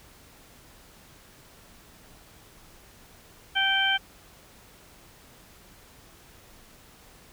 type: harmonic tone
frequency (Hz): 779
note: G5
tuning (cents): -11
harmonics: 1 / 2 / 3 / 4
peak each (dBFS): -30 / -25 / -30 / -25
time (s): 3.55-3.98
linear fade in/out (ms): 20
effects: pink hiss -53 dBFS RMS until 7.32 s